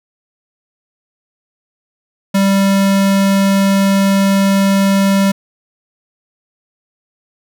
square tone, 196 Hz, G3, in tune, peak -10 dBFS, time 2.34-5.32 s, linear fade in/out 10 ms, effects none

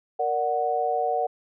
sine chord, Bb augmented, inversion none, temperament equal, 466.2 / 587.3 / 740 Hz, Bb4 / D5 / F#5, 0 / 0 / 0 cents, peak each -28 / -29 / -24 dBFS, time 0.19-1.27 s, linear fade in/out 10 ms, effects none

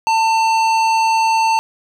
triangle tone with hard clipping, 895 Hz, A5, 29 cents sharp, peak -14 dBFS, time 0.07-1.59 s, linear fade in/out 0 ms, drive 17 dB, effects none

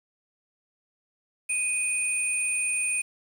sine tone pair together, 2489 / 9014 Hz, D#7 / C#9, 0 / +28 cents, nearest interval octave + minor seventh, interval 2228 cents, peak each -27 dBFS, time 1.49-3.02 s, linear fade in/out 10 ms, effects 8-bit

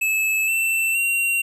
square tone with pitch steps, 2605 / 2677 / 2750 Hz, E7 / E7 / F7, -21 / +26 / -27 cents, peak -19 dBFS, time 0.01-1.42 s, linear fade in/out 10 ms, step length 470 ms, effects none

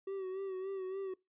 triangle tone with vibrato, 381.8 Hz, G4, 46 cents flat, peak -35 dBFS, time 0.07-1.14 s, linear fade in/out 5 ms, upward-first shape sine, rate 3.5 Hz, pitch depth 48 cents each way, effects noise-tail reverb RT60 0.2 s tail -22 dB re dry + resampled to 8000 Hz

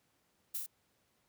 violet noise with echo, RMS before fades -37 dBFS, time 0.54-0.58 s, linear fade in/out 10 ms, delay 28 ms, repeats 3, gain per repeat -2 dB, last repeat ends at 0.664 s, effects pink hiss -75 dBFS RMS until 1.28 s + high-pass 80 Hz 12 dB/octave

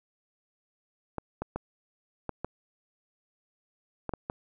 clicks, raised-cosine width 1 ms, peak -18 dBFS, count 8, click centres 1.183 / 1.42 / 1.56 / 2.293 / 2.446 / 4.093 / 4.137 / 4.299 s, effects none

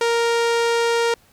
sawtooth tone with low-pass filter, 466.4 Hz, A#4, 1 cent sharp, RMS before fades -19 dBFS, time 0.01-1.14 s, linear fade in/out 2 ms, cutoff 7500 Hz, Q 0.71, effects pink hiss -55 dBFS RMS until 1.32 s

